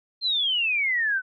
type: exponential sweep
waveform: sine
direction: down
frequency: 4213 to 1482 Hz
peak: -21 dBFS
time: 0.21-1.22 s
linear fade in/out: 50 ms
effects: none